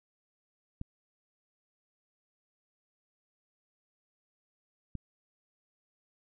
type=clicks; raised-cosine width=5 ms; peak=-25 dBFS; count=2; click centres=0.814 / 4.953 s; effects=none